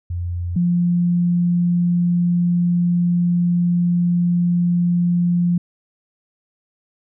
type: tone pair in turn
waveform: sine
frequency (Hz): 87.31 / 174.62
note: F2 / F3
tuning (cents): 0 / 0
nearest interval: octave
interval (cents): 1200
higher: second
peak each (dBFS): -21 / -14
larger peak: second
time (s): 0.1-0.56 / 0.56-5.58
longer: second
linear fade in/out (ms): 5
effects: none